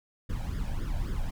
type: noise with flanger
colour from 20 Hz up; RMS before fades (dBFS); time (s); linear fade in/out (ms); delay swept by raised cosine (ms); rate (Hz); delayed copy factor
brown; -31; 0.29-1.31; 10; 0.58 to 1.31; 3.7; +0.75
effects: none